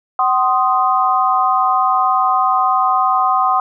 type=chord; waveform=sine; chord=C diminished; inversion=second; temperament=equal with one note detuned; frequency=756.8 / 1046.5 / 1244.5 Hz; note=Gb5 / C6 / Eb6; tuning=+39 / 0 / 0 cents; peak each=-16 dBFS; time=0.19-3.6 s; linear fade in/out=2 ms; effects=none